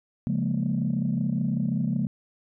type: chord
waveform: sine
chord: Bb minor seventh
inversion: first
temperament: equal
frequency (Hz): 138.59 / 174.61 / 207.7 / 233.1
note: Db3 / F3 / Ab3 / Bb3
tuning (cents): 0 / 0 / 0 / 0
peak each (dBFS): -28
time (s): 0.27-2.07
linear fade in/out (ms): 0
effects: tanh soft clip ceiling -16 dBFS